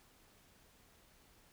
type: silence
effects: pink hiss -66 dBFS RMS until 1.52 s